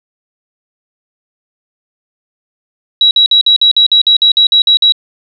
sine tone bursts, 3882 Hz, B7, 31 cents flat, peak -4 dBFS, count 13, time 3.01-4.922 s, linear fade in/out 2 ms, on 100 ms, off 51 ms, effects none

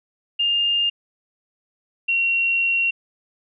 sine tone pair in turn, 2813 / 2741 Hz, F7 / F7, +12 / -33 cents, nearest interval unison, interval 45 cents, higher first, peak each -17 dBFS, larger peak neither, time 0.39-0.9 / 2.08-2.91 s, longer second, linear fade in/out 10 ms, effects none

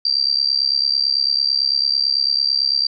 sine tone with amplitude modulation, 4699 Hz, D8, in tune, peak -11 dBFS, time 0.05-2.87 s, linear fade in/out 5 ms, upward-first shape sine, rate 69 Hz, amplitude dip 95%, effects none

